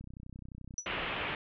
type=click train; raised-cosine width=5 ms; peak=-34 dBFS; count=24; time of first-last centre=0.01-0.74 s; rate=31.5 Hz
type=tone with exponential decay; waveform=sine; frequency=5910 Hz; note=F#8; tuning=3 cents flat; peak=-30 dBFS; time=0.78-0.88 s; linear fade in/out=1 ms; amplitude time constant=21 ms
type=low-pass noise; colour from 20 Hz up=white; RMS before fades=-36 dBFS; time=0.86-1.35 s; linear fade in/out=2 ms; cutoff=3100 Hz; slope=48 dB/octave
effects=none